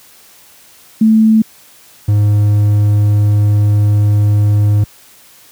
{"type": "tone pair in turn", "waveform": ["sine", "triangle"], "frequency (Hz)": [219.8, 103.73], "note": ["A3", "G#2"], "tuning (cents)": [-2, -2], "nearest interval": "octave + minor second", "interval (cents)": 1300, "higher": "first", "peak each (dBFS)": -5, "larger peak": "neither", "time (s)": [[1.01, 1.42], [2.08, 4.84]], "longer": "second", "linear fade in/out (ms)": 5, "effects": ["white hiss -43 dBFS RMS until 5.51 s", "high-pass 60 Hz 12 dB/octave"]}